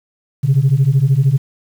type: beating tone pair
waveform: sine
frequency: 128.7 / 141.7 Hz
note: C3 / C#3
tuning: -28 / +38 cents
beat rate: 13 Hz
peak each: -12 / -11 dBFS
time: 0.43-1.38 s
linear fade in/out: 20 ms
effects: tanh soft clip ceiling -5 dBFS + 7-bit